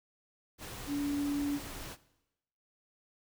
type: tone in noise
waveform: sine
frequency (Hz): 286.8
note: D4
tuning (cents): -41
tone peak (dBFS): -30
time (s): 0.87-1.6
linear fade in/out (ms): 50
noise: pink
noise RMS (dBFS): -44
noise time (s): 0.58-1.97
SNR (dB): +11
effects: noise-tail reverb RT60 0.9 s tail -18 dB re dry